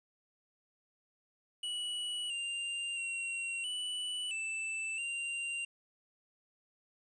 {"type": "tone with pitch steps", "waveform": "square", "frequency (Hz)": [2938, 2791, 2743, 2968, 2646, 2776], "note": ["F#7", "F7", "F7", "F#7", "E7", "F7"], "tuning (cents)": [-13, -2, -32, 5, 6, -11], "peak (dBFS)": -36, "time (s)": [1.63, 5.65], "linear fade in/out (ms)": 5, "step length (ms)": 670, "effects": ["resampled to 22050 Hz", "11-bit"]}